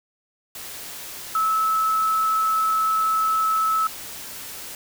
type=tone in noise; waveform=sine; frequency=1302 Hz; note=E6; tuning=22 cents flat; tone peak=-18 dBFS; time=1.35-3.87 s; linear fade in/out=2 ms; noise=white; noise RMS=-36 dBFS; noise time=0.55-4.75 s; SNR=+15 dB; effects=none